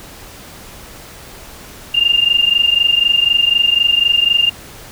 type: tone pair together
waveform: sine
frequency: 2794 / 2818 Hz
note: F7 / F7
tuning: 0 / +15 cents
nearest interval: unison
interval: 15 cents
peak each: -13 dBFS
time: 1.94-4.5 s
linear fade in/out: 10 ms
effects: pink hiss -36 dBFS RMS until 4.91 s